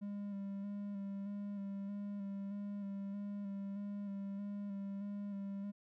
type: tone with vibrato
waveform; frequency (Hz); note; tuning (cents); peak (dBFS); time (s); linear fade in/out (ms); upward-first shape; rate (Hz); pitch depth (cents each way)
triangle; 200.4; G3; +38; -38; 0.01-5.72; 20; square; 1.6; 22
effects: none